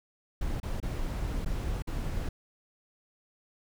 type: noise with dropouts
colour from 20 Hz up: brown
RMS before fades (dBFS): -32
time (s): 0.41-2.29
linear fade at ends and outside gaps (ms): 5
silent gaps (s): 0.601-0.63 / 0.802-0.827 / 1.448-1.459 / 1.823-1.872
effects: none